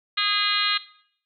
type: harmonic tone with a mistuned harmonic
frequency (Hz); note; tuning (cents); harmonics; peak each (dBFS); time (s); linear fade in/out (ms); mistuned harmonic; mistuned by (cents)
410; G#4; -22; 3 / 4 / 5 / 6 / 7 / 8 / 9 / 10; -28 / -31 / -29 / -30 / -30 / -29 / -28 / -27; 0.17-0.78; 10; 3; +19
effects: noise-tail reverb RT60 0.6 s tail -17 dB re dry